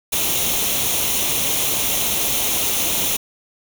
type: noise with comb filter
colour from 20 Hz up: white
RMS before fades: -20 dBFS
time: 0.12-3.17 s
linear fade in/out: 10 ms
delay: 0.31 ms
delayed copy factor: +0.6
effects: none